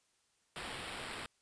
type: noise with sample-and-hold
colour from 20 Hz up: violet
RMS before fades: -44 dBFS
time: 0.56-1.26 s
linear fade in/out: 0 ms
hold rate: 6300 Hz
effects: white hiss -75 dBFS RMS until 1.41 s + resampled to 22050 Hz